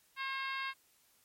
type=harmonic tone; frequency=537 Hz; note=C5; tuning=45 cents sharp; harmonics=2 / 3 / 4 / 5 / 6 / 7 / 8 / 9; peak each=-40 / -41 / -42 / -45 / -50 / -49 / -54 / -53 dBFS; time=0.16-0.74 s; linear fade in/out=50 ms; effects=white hiss -69 dBFS RMS until 1.24 s + MP3 64 kbps